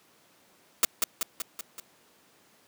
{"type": "noise with echo", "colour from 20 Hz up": "white", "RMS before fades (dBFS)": -20, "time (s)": [0.83, 0.85], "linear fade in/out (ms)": 2, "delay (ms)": 190, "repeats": 5, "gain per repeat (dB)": -4, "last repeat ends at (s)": 1.8, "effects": ["pink hiss -61 dBFS RMS until 2.67 s", "high-pass 200 Hz 12 dB/octave"]}